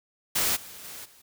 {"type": "noise with level steps", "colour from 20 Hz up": "white", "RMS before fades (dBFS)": [-25, -44, -41, -55], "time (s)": [0.35, 1.22], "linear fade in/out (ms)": 10, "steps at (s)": [0.55, 0.83, 1.04], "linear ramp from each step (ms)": 20, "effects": []}